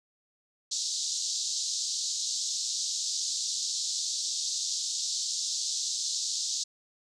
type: band-pass noise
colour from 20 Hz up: white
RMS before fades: -32 dBFS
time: 0.71-6.64 s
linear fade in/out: 10 ms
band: 3800 to 7300 Hz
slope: 48 dB/octave
effects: none